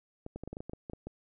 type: clicks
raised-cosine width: 2 ms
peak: -27 dBFS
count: 12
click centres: 0.264 / 0.36 / 0.436 / 0.476 / 0.53 / 0.569 / 0.605 / 0.696 / 0.734 / 0.898 / 0.934 / 1.07 s
effects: none